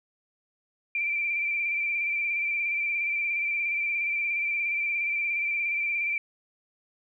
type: tone with vibrato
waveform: sine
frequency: 2352 Hz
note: D7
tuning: 2 cents sharp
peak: -25 dBFS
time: 0.95-6.18 s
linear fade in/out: 2 ms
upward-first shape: square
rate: 17 Hz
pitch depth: 25 cents each way
effects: 11-bit